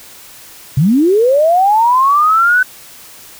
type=linear sweep; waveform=sine; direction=up; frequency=123.47 to 1521 Hz; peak=-7 dBFS; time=0.77-2.63 s; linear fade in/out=5 ms; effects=white hiss -37 dBFS RMS until 3.39 s